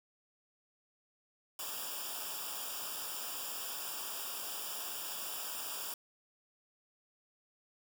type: noise with comb filter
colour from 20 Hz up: white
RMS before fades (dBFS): -41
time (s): 1.59-5.94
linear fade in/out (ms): 2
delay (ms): 0.48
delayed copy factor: -0.95
effects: none